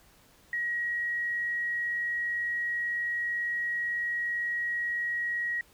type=tone; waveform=sine; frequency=1901 Hz; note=A#6; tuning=33 cents sharp; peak=-28 dBFS; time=0.53-5.61 s; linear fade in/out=2 ms; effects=pink hiss -60 dBFS RMS until 5.73 s